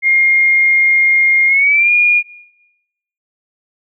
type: tone with pitch glide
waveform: sine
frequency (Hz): 2128 to 2430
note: C7 to D#7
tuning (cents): +29 to -42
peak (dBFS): -8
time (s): 0.02-2.23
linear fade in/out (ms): 50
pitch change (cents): +229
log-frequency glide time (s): 1.47-1.91
effects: noise-tail reverb RT60 1.0 s tail -22 dB re dry